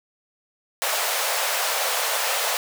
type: high-pass noise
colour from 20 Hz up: pink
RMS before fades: -24 dBFS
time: 0.82-2.57 s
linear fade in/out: 0 ms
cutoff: 510 Hz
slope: 48 dB/octave
effects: none